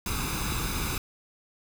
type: noise with comb filter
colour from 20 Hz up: pink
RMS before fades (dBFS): -30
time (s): 0.06-0.98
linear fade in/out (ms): 2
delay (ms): 0.8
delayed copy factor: +0.7
effects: none